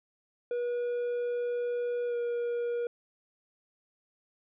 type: tone with pitch glide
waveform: triangle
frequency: 483.3 to 476.6 Hz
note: B4 to A#4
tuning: -38 to +38 cents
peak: -27 dBFS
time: 0.51-2.87 s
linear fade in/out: 2 ms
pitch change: -24 cents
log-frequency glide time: 2.07-2.15 s
effects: resampled to 8000 Hz